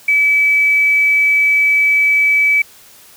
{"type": "tone with quantisation", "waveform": "sine", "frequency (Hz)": 2295, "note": "D7", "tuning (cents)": -40, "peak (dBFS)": -9, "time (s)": [0.08, 2.62], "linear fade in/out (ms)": 5, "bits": 6, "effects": ["white hiss -43 dBFS RMS until 3.16 s"]}